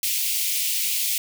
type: high-pass noise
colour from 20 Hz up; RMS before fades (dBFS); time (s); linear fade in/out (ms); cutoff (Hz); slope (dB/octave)
white; -24; 0.03-1.18; 2; 2200; 48
effects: none

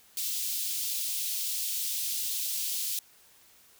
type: high-pass noise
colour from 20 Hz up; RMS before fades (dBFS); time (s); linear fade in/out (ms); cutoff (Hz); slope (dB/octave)
white; -32; 0.17-2.99; 2; 3100; 24
effects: white hiss -59 dBFS RMS until 3.79 s

